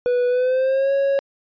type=tone with pitch glide; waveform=triangle; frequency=491.7 to 551.9 Hz; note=B4 to C#5; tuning=-8 to -8 cents; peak=-14 dBFS; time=0.06-1.19 s; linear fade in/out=0 ms; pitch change=+200 cents; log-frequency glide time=0.28-0.92 s; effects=resampled to 11025 Hz